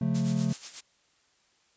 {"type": "chord", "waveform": "triangle", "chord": "Db augmented", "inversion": "none", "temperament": "equal with one note detuned", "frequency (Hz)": [138.59, 178.08, 220], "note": ["Db3", "F3", "A3"], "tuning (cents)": [0, 34, 0], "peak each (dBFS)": -27, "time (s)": [0.01, 0.53], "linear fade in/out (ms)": 5}
{"type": "noise with tremolo", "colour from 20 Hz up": "blue", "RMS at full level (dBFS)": -35, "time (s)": [0.14, 0.81], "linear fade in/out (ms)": 10, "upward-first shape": "sine", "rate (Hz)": 8.2, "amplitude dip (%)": 65}
{"effects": ["white hiss -67 dBFS RMS until 1.76 s", "resampled to 16000 Hz"]}